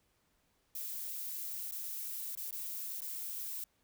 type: noise with dropouts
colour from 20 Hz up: violet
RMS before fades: -41 dBFS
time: 0.75-3.64 s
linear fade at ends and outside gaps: 2 ms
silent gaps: 1.712-1.721 / 2.352-2.373 / 2.509-2.526 / 3.006-3.018 s
effects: pink hiss -75 dBFS RMS until 3.83 s